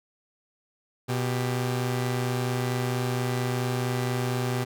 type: tone pair together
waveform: sawtooth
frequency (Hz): 123.47 / 394.8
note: B2 / G4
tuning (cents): 0 / +12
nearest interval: octave + minor sixth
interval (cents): 2012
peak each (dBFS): -22 / -29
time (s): 1.08-4.65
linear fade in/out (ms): 20
effects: none